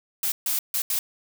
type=noise bursts at uneven times; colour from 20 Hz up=blue; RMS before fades=-25 dBFS; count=4; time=0.23-0.32 / 0.46-0.59 / 0.74-0.82 / 0.9-0.99 s; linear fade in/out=2 ms; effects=none